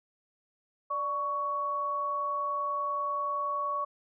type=tone pair together; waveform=sine; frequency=588 / 1117.4 Hz; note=D5 / C#6; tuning=+2 / +13 cents; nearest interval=major seventh; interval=1111 cents; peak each=-38 / -29 dBFS; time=0.9-3.85 s; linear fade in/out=10 ms; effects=none